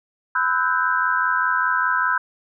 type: tone cluster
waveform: sine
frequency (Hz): 1005 / 1305 / 1494 / 1579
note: B5 / E6 / F#6 / G6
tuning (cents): +30 / -18 / +16 / +12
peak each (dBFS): -23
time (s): 0.35-2.18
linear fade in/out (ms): 5
effects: none